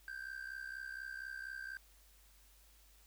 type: tone with amplitude modulation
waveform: triangle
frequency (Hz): 1568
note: G6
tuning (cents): 0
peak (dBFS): -38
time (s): 0.08-1.77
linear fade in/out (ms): 0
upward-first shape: sine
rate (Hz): 64.2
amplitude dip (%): 80
effects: added 50 Hz sine -64 dBFS peak until 3.06 s + white hiss -67 dBFS RMS until 3.06 s